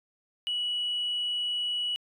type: tone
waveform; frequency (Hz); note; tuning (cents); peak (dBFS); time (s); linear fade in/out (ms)
sine; 2935; F#7; -15; -26; 0.47-1.96; 0
effects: tanh soft clip ceiling -24 dBFS